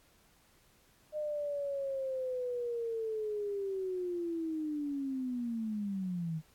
sine linear sweep, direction down, 611 to 154.4 Hz, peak -33 dBFS, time 1.12-6.42 s, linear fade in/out 50 ms, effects pink hiss -66 dBFS RMS until 6.54 s + AAC 64 kbps

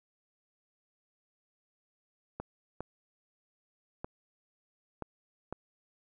clicks, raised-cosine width 1 ms, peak -23 dBFS, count 5, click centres 2.4 / 2.806 / 4.045 / 5.023 / 5.526 s, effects none

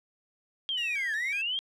sine linear two-way sweep, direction down then up, 3268 to 1661.2 to 3268 Hz, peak -28 dBFS, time 0.69-1.59 s, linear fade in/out 0 ms, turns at 1.14 s
sawtooth tone with vibrato, 1751 Hz, A6, 9 cents flat, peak -37 dBFS, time 0.77-1.42 s, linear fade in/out 10 ms, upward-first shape square, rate 2.7 Hz, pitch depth 140 cents each way
effects low-pass 9000 Hz 12 dB/octave

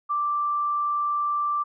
sine tone, 1174.7 Hz, D6, in tune, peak -22 dBFS, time 0.09-1.64 s, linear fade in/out 20 ms, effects none

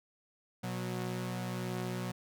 sawtooth tone pair together, 121.77 / 183.3 Hz, B2 / F#3, -24 / -16 cents, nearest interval perfect fifth, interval 708 cents, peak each -34 / -34 dBFS, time 0.63-2.12 s, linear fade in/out 10 ms, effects none

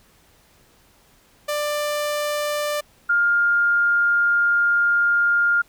sawtooth / sine tone pair in turn, 592 / 1408 Hz, D5 / F6, +14 / +14 cents, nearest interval octave + minor third, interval 1500 cents, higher second, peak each -18 / -15 dBFS, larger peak second, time 1.48-2.81 / 3.09-5.62 s, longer second, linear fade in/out 10 ms, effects pink hiss -56 dBFS RMS until 5.68 s

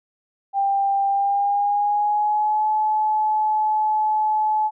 sine tone with pitch glide, 792 to 858.7 Hz, G5 to A5, +18 to -42 cents, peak -17 dBFS, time 0.53-4.71 s, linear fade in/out 50 ms, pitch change +140 cents, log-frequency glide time 1.08-2.68 s, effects none

